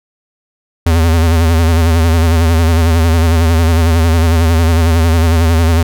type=tone with vibrato; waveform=square; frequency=82.41 Hz; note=E2; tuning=in tune; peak=-8 dBFS; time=0.86-5.83 s; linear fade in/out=5 ms; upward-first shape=sine; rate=11 Hz; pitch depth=67 cents each way; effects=none